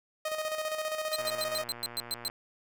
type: tone with tremolo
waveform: sawtooth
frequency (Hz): 622.3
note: D#5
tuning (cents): 0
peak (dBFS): -26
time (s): 0.25-1.64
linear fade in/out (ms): 5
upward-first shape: square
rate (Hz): 15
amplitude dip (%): 50
type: tone bursts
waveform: sawtooth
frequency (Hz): 4100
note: C8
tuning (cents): -36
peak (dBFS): -27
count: 9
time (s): 1.13-2.28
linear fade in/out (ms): 0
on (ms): 30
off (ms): 110
type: click train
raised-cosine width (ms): 0.5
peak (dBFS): -29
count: 133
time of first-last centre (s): 1.19-2.299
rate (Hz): 119
effects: none